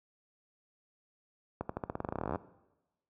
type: accelerating click train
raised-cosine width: 1 ms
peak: -20 dBFS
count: 22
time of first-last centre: 1.61-2.358 s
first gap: 84 ms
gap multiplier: 0.9
effects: noise-tail reverb RT60 1.0 s tail -18 dB re dry + high-pass 60 Hz 12 dB/octave